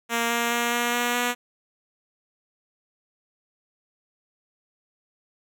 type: tone with pitch steps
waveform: 5% pulse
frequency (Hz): 233.1 / 235.1 / 237.2 / 239.2 / 241.3 / 243.4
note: A#3 / A#3 / A#3 / A#3 / B3 / B3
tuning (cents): 0 / +15 / +30 / +45 / -40 / -25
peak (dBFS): -11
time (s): 0.09-1.35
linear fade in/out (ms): 50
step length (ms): 210
effects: none